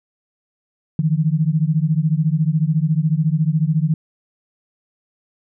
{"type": "beating tone pair", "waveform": "sine", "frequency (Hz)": [151.1, 165.1], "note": ["D3", "E3"], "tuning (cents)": [50, 3], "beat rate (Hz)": 14, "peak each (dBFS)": [-17, -18], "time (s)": [0.99, 3.94], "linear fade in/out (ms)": 2, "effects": []}